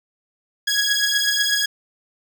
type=beating tone pair; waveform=15% pulse; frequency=1658 / 1666.1 Hz; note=G#6 / G#6; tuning=-3 / +5 cents; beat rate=8.1 Hz; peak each=-14 dBFS; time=0.67-1.66 s; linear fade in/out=10 ms; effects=none